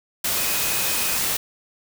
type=tone in noise; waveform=sine; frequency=2511 Hz; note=D#7; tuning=15 cents sharp; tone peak=-32 dBFS; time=0.37-1.17 s; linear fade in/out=5 ms; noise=white; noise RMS=-23 dBFS; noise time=0.24-1.37 s; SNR=-12 dB; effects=none